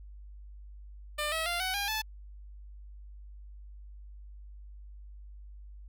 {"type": "tone with pitch steps", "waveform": "10% pulse", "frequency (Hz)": [598, 644.6, 694.9, 749.1, 807.5, 870.5], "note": ["D5", "E5", "F5", "F#5", "G#5", "A5"], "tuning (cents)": [31, -39, -9, 21, -49, -19], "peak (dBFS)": -22, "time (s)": [1.18, 2.02], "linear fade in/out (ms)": 10, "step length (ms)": 140, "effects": ["added 50 Hz sine -45 dBFS peak until 5.88 s"]}